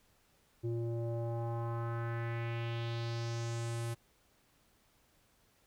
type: tone with low-pass filter sweep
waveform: square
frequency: 116.54 Hz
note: A#2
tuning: in tune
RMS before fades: -37 dBFS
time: 0.63-3.95 s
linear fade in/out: 20 ms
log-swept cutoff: 350 to 11000 Hz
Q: 2.5
effects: pink hiss -70 dBFS RMS until 5.66 s